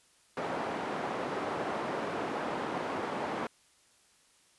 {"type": "band-pass noise", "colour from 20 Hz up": "white", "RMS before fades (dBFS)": -35, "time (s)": [0.37, 3.47], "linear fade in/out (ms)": 2, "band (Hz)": [200, 920], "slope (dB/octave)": 12, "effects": ["white hiss -65 dBFS RMS until 4.58 s", "resampled to 24000 Hz"]}